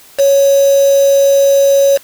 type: tone with quantisation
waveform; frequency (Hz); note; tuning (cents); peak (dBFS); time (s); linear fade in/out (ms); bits
sine; 554.4; C#5; 0; -6; 0.18-1.98; 20; 3
effects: white hiss -41 dBFS RMS until 2.03 s